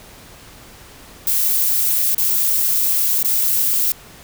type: noise with dropouts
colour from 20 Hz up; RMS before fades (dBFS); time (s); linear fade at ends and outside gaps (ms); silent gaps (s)
violet; -17; 1.27-3.92; 2; 2.148-2.18 / 3.229-3.246
effects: pink hiss -42 dBFS RMS until 4.23 s